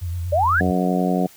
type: tone with vibrato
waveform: sine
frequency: 87 Hz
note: F2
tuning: 6 cents flat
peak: -23 dBFS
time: 0.01-0.72 s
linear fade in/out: 20 ms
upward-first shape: sine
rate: 8.4 Hz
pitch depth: 62 cents each way
type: exponential sweep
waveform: sine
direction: up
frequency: 554.4 to 1760 Hz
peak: -15 dBFS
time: 0.32-0.61 s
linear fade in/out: 10 ms
type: harmonic tone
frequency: 91.2 Hz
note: F#2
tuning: 24 cents flat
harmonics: 2 / 3 / 4 / 5 / 6 / 7 / 8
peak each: -20 / -24 / -28 / -28 / -30 / -28 / -26 dBFS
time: 0.6-1.27 s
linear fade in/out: 10 ms
effects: white hiss -48 dBFS RMS until 1.36 s